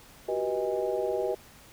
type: tone cluster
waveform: sine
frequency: 365.3 / 384.9 / 484.7 / 626 / 818 Hz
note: F#4 / G4 / B4 / D#5 / G#5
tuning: -22 / -32 / -32 / +10 / -26 cents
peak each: -37 / -31 / -31 / -32 / -38 dBFS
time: 0.28-1.35 s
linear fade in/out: 10 ms
effects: pink hiss -53 dBFS RMS until 1.72 s